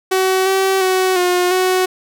sawtooth tone with pitch steps, 376.9 / 383.7 / 373.8 / 358.7 / 370.5 Hz, F#4 / G4 / F#4 / F4 / F#4, +32 / -37 / +18 / +46 / +2 cents, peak -9 dBFS, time 0.11-1.86 s, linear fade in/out 10 ms, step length 350 ms, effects none

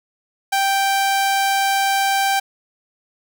sawtooth tone, 784 Hz, G5, in tune, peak -12 dBFS, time 0.52-2.4 s, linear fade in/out 10 ms, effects none

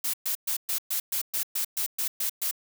blue noise bursts, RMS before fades -28 dBFS, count 12, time 0.04-2.512 s, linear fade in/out 5 ms, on 96 ms, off 120 ms, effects none

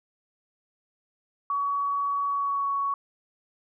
sine tone with pitch glide, 1129 to 1116.7 Hz, C#6 to C#6, +31 to +12 cents, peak -24 dBFS, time 1.5-2.94 s, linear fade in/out 2 ms, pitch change -19 cents, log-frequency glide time 2.26-2.69 s, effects none

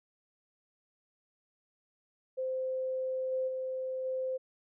sine tone with level steps, 519 Hz, C5, 14 cents flat, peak -31 / -29 / -33 / -31 dBFS, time 2.37-4.38 s, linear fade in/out 20 ms, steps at 3.31 / 3.47 / 4.04 s, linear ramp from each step 20 ms, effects none

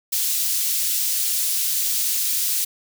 white high-pass noise, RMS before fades -22 dBFS, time 0.12-2.65 s, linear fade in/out 10 ms, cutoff 4000 Hz, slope 12 dB/octave, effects none

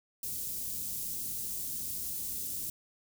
white band-stop noise, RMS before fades -37 dBFS, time 0.23-2.7 s, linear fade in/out 2 ms, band 230 to 7400 Hz, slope 12 dB/octave, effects none

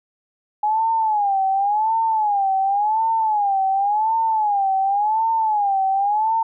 sine tone with vibrato, 833 Hz, G#5, 5 cents sharp, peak -16 dBFS, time 0.63-6.43 s, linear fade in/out 5 ms, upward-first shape sine, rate 0.91 Hz, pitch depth 140 cents each way, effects none

